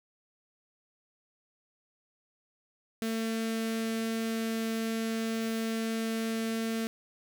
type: tone with notch filter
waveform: sawtooth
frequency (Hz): 224.9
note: A3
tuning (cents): +38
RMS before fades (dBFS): -32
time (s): 3.02-6.87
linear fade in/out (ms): 0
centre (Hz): 940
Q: 1.5
effects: none